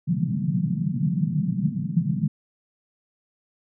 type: band-pass noise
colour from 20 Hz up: pink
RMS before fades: -24 dBFS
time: 0.07-2.28 s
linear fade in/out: 10 ms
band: 140 to 200 Hz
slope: 48 dB/octave
effects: none